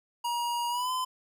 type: tone with pitch glide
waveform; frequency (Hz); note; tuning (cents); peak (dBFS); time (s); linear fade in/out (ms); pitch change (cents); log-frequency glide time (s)
square; 952 to 1020.3; A#5 to C6; +36 to -44; -29; 0.24-1.05; 10; +120; 0.69-0.91
effects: none